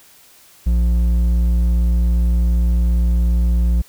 sine tone with hard clipping, 58.7 Hz, A#1, 13 cents sharp, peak -14 dBFS, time 0.66-3.82 s, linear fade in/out 10 ms, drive 6 dB, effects white hiss -48 dBFS RMS until 3.88 s

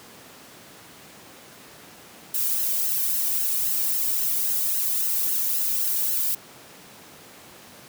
violet noise with flanger, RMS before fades -24 dBFS, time 2.34-6.35 s, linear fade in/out 5 ms, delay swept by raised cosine 0.84 to 1.53 ms, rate 3.7 Hz, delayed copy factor -0.8, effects pink hiss -46 dBFS RMS until 7.88 s + high-pass 150 Hz 12 dB/octave

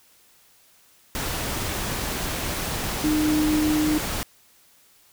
sine tone in noise, 305.4 Hz, D#4, 32 cents flat, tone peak -19 dBFS, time 3.04-3.98 s, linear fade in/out 0 ms, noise pink, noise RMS -28 dBFS, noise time 1.15-4.23 s, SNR +6 dB, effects white hiss -57 dBFS RMS until 5.12 s

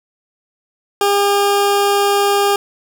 20% pulse tone, 403.5 Hz, G#4, 50 cents flat, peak -7 dBFS, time 1.01-2.56 s, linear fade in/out 2 ms, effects none

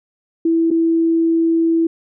sine tone with dropouts, 329.6 Hz, E4, in tune, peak -12 dBFS, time 0.45-1.87 s, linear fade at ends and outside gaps 5 ms, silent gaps 0.705-0.711 s, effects none

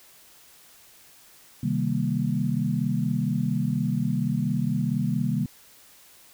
sine chord, C minor seventh, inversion none, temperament equal with one note detuned, 131.27 / 155.56 / 196 / 233.1 Hz, C3 / Eb3 / G3 / Bb3, +6 / 0 / 0 / 0 cents, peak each -28 dBFS, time 1.63-5.46 s, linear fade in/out 5 ms, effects white hiss -53 dBFS RMS until 6.33 s

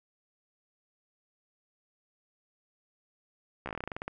slowing click train, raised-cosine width 0.5 ms, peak -21 dBFS, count 14, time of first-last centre 3.66-4.08 s, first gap 14 ms, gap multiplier 1.13, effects none

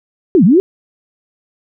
sine linear two-way sweep, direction down then up, 403.8 to 155.5 to 403.8 Hz, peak -5 dBFS, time 0.35-0.6 s, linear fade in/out 0 ms, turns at 0.44 s, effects none

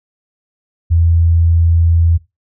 sine tone, 83.6 Hz, E2, 25 cents sharp, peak -8 dBFS, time 0.9-2.18 s, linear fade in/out 20 ms, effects noise-tail reverb RT60 0.2 s tail -17 dB re dry

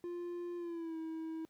triangle tone with pitch glide, 349.2 to 322.1 Hz, F4 to E4, 0 to -40 cents, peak -37 dBFS, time 0.04-1.45 s, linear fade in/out 0 ms, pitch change -140 cents, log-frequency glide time 0.57-0.97 s, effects pink hiss -75 dBFS RMS until 1.49 s + high-pass 80 Hz 12 dB/octave

